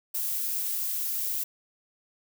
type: noise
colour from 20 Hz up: violet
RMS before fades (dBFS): -30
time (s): 0.14-1.44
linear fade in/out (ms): 10
effects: none